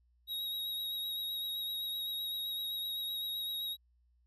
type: tone with vibrato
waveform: square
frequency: 3801 Hz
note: A#7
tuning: 33 cents sharp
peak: -36 dBFS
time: 0.27-3.77 s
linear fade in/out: 50 ms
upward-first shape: triangle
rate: 7.8 Hz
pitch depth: 24 cents each way
effects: added 60 Hz sine -67 dBFS peak until 4.26 s